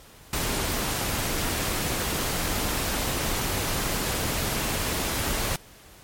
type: noise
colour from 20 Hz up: pink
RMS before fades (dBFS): -27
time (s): 0.33-5.56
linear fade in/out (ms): 2
effects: pink hiss -50 dBFS RMS until 6.03 s + MP3 64 kbps